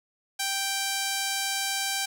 sawtooth tone with band-pass filter, 784 Hz, G5, in tune, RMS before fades -29 dBFS, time 0.39-2.06 s, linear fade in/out 10 ms, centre 7300 Hz, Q 0.56, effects none

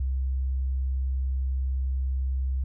sine tone, 65.6 Hz, C2, 5 cents sharp, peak -24 dBFS, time 0-2.64 s, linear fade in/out 5 ms, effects none

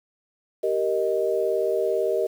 sine chord, Eb major, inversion first, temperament just, 388.9 / 466.7 / 622.3 Hz, G4 / Bb4 / Eb5, -14 / +2 / 0 cents, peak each -25 dBFS, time 0.63-2.27 s, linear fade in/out 10 ms, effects 8-bit

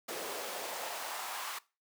pink noise with high-pass filter sweep, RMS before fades -40 dBFS, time 0.08-1.59 s, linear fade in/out 10 ms, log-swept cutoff 400 to 1100 Hz, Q 1.9, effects noise-tail reverb RT60 0.3 s tail -21 dB re dry

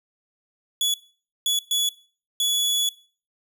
sawtooth tone bursts at uneven times, 3402 Hz, G#7, 41 cents sharp, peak -17 dBFS, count 4, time 0.81-0.94 / 1.46-1.59 / 1.71-1.89 / 2.4-2.89 s, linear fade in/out 2 ms, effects noise-tail reverb RT60 0.4 s tail -19 dB re dry

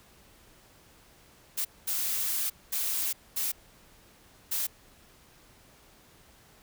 blue noise bursts at uneven times, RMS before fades -30 dBFS, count 5, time 1.57-1.65 / 1.87-2.5 / 2.72-3.13 / 3.36-3.52 / 4.51-4.67 s, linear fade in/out 10 ms, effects pink hiss -58 dBFS RMS until 6.62 s

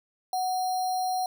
sine tone with sample-and-hold, 740 Hz, F#5, in tune, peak -25 dBFS, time 0.33-1.26 s, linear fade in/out 2 ms, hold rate 4900 Hz, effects none

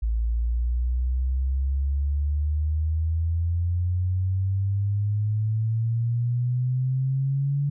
sine exponential sweep, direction up, 55 to 143.5 Hz, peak -21 dBFS, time 0.02-7.7 s, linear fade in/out 10 ms, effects none

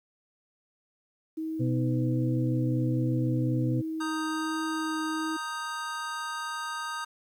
sine tone with vibrato, 317 Hz, D#4, 32 cents sharp, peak -30 dBFS, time 1.37-5.37 s, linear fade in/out 10 ms, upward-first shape triangle, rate 1.3 Hz, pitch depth 13 cents each way
harmonic tone, 125.8 Hz, B2, 32 cents sharp, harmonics 1 / 2 / 4, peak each -26 / -32 / -38 dBFS, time 1.59-3.82 s, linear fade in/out 20 ms
square chord, Eb major, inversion second, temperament equal, 932.3 / 1244.5 / 1568 Hz, Bb5 / Eb6 / G6, 0 / 0 / 0 cents, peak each -39 / -36 / -38 dBFS, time 4-7.05 s, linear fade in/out 10 ms
effects low-pass 10000 Hz 12 dB/octave + 10-bit

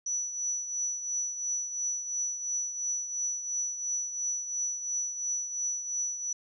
sine tone with tremolo, 5920 Hz, F#8, in tune, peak -27 dBFS, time 0.06-6.33 s, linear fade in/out 5 ms, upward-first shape triangle, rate 2.9 Hz, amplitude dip 65%, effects none

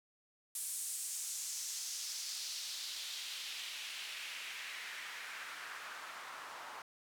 white noise with band-pass filter sweep, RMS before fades -44 dBFS, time 0.55-6.82 s, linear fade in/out 2 ms, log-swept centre 9500 to 1000 Hz, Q 1.8, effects none

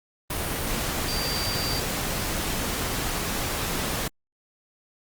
sine tone in noise, 4699 Hz, D8, in tune, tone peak -30 dBFS, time 1.08-1.8 s, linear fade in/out 5 ms, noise pink, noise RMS -28 dBFS, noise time 0.3-4.08 s, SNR -5 dB, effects Opus 32 kbps

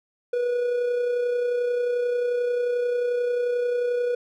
triangle tone with amplitude modulation, 486.8 Hz, B4, 25 cents flat, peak -18 dBFS, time 0.33-4.15 s, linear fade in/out 5 ms, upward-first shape sine, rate 31.3 Hz, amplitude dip 35%, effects none

